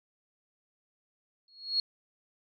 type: tone with exponential growth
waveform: sine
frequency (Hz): 4312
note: C#8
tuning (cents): -49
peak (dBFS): -22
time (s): 1.48-1.8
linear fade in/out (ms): 2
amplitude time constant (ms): 68
effects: none